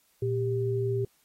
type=tone pair together; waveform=sine; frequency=117.26 / 394.4 Hz; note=A#2 / G4; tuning=+11 / +11 cents; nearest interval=octave + major sixth; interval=2100 cents; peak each=-28 dBFS; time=0.22-1.05 s; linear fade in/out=5 ms; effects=white hiss -67 dBFS RMS until 1.24 s + AAC 48 kbps